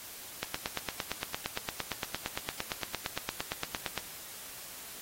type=click train; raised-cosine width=0.2 ms; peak=-14 dBFS; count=32; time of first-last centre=0.43-3.977 s; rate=8.74 Hz; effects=white hiss -46 dBFS RMS until 5.01 s + AAC 48 kbps